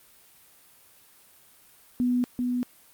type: tone with echo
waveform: sine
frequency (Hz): 246.9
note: B3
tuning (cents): 0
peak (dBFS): -21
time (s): 2-2.24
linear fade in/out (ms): 0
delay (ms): 390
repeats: 1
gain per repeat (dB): -3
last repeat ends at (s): 2.63
effects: white hiss -56 dBFS RMS until 2.93 s + Opus 32 kbps